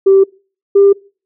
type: tone pair in turn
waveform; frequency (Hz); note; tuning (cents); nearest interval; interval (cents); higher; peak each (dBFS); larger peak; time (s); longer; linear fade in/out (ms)
sine; 388.4 / 398.2; G4 / G4; -16 / +27; unison; 43; second; -3; neither; 0.06-0.24 / 0.75-0.93; neither; 10
effects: noise-tail reverb RT60 0.4 s tail -25 dB re dry + tanh soft clip ceiling 0 dBFS